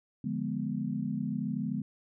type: chord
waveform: sine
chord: D diminished seventh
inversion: none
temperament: equal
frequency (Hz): 146.83 / 174.61 / 207.7 / 246.9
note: D3 / F3 / Ab3 / Cb4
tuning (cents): 0 / 0 / 0 / 0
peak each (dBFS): -37 / -38 / -34 / -35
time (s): 0.24-1.82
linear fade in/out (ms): 5
effects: none

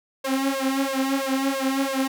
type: tone with flanger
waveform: sawtooth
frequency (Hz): 269.5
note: C#4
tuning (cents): -49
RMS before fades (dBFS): -24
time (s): 0.24-2.08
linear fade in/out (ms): 10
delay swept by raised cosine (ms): 1.8 to 4.8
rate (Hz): 3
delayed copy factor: +0.9
effects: none

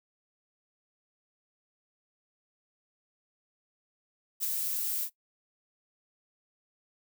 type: noise with ADSR envelope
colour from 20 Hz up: violet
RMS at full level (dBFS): -28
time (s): 4.4-5.1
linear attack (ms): 40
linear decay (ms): 13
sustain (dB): -4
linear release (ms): 72
effects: noise-tail reverb RT60 0.1 s tail -18 dB re dry

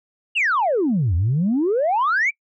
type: exponential two-way sweep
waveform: sine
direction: down then up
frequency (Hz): 2959 to 80.4 to 2399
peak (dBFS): -15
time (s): 0.35-2.31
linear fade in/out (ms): 20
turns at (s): 1.15
effects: noise-tail reverb RT60 0.1 s tail -25 dB re dry + tanh soft clip ceiling -13 dBFS

